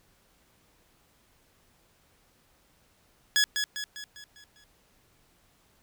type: tone with echo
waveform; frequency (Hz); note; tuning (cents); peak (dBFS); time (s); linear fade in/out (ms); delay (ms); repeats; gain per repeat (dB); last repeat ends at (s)
15% pulse; 1685; G#6; +25; -14; 3.36-3.44; 0; 200; 6; -6; 4.64
effects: pink hiss -65 dBFS RMS until 5.82 s